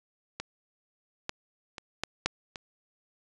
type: clicks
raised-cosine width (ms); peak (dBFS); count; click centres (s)
0.2; -17 / -14 / -22 / -12 / -8 / -21; 6; 0.4 / 1.294 / 1.782 / 2.036 / 2.26 / 2.558
effects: resampled to 22050 Hz